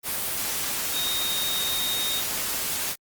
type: tone in noise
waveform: sine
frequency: 3719 Hz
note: A#7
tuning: 5 cents flat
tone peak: -27 dBFS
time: 0.92-2.23 s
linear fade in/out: 50 ms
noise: white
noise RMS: -28 dBFS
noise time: 0.03-2.96 s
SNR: -2 dB
effects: Opus 32 kbps

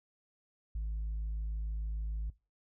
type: tone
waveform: sine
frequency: 53.4 Hz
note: G#1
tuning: 49 cents sharp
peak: -31 dBFS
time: 0.75-2.3 s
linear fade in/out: 5 ms
effects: noise-tail reverb RT60 0.3 s tail -23 dB re dry + tanh soft clip ceiling -32 dBFS

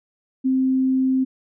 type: tone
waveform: sine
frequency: 261.6 Hz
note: C4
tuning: in tune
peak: -16 dBFS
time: 0.44-1.25 s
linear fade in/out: 20 ms
effects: none

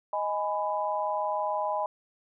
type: chord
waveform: sine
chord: G# minor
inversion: second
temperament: just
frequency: 623 / 830.6 / 996.7 Hz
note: D#5 / G#5 / B5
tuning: +2 / 0 / +16 cents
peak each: -31 dBFS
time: 0.13-1.86 s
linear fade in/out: 2 ms
effects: none

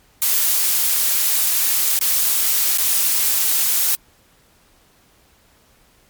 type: noise with dropouts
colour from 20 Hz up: blue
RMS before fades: -17 dBFS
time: 0.22-3.95 s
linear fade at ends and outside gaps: 0 ms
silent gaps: 1.99-2.012 / 2.774-2.784 s
effects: pink hiss -55 dBFS RMS until 6.09 s + MP3 96 kbps

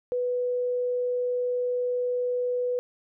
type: tone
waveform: sine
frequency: 493.9 Hz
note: B4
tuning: in tune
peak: -24 dBFS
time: 0.12-2.79 s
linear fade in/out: 0 ms
effects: none

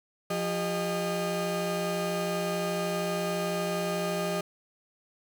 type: tone cluster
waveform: 35% pulse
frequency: 174.8 / 401.7 / 615 Hz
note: F3 / G4 / D#5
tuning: +2 / +42 / -20 cents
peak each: -31 / -32 / -30 dBFS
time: 0.3-4.41 s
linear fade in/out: 5 ms
effects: none

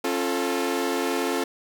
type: chord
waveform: sawtooth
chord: Db augmented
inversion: none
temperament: equal with one note detuned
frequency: 271.8 / 349.2 / 440 Hz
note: Db4 / F4 / A4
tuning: -34 / 0 / 0 cents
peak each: -24 dBFS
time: 0.04-1.44 s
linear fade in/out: 5 ms
effects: none

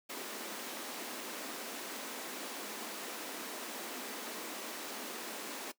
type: high-pass noise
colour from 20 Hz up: pink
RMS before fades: -43 dBFS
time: 0.09-5.72 s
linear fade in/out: 10 ms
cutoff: 220 Hz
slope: 48 dB/octave
effects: noise-tail reverb RT60 0.1 s tail -18 dB re dry

